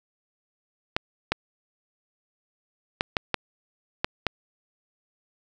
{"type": "clicks", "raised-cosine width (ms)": 0.3, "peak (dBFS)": -6, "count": 7, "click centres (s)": [0.965, 1.32, 3.009, 3.168, 3.343, 4.045, 4.267], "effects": []}